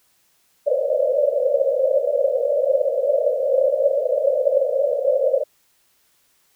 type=band-pass noise; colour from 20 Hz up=white; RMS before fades=-19 dBFS; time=0.66-5.44 s; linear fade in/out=20 ms; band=510 to 590 Hz; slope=96 dB/octave; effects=white hiss -62 dBFS RMS until 6.55 s